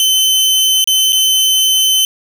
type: tone with dropouts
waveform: sawtooth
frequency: 3061 Hz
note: G7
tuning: 42 cents flat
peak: -6 dBFS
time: 0-2.05 s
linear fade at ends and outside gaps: 1 ms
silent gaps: 0.842-0.874 / 1.123-1.129 s
effects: none